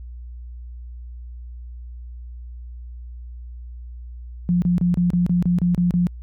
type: tone bursts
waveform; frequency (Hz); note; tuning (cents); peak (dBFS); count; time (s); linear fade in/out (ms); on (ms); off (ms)
sine; 176.3; F3; +17; -15; 10; 4.49-6.069; 0; 130; 31
effects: added 60 Hz sine -33 dBFS peak until 6.22 s